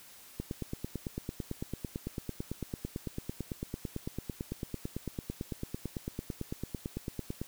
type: click train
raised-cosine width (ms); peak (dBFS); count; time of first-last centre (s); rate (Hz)
3; -22; 64; 0.4-7.416; 8.98
effects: white hiss -54 dBFS RMS until 7.47 s